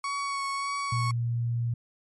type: tone with vibrato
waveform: 35% pulse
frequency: 1116 Hz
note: C#6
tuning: 11 cents sharp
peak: -27 dBFS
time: 0.04-1.11 s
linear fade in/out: 2 ms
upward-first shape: sine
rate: 1.7 Hz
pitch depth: 17 cents each way
type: tone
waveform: sine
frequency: 118.1 Hz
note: A#2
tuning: 23 cents sharp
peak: -25 dBFS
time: 0.92-1.74 s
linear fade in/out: 5 ms
effects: MP3 48 kbps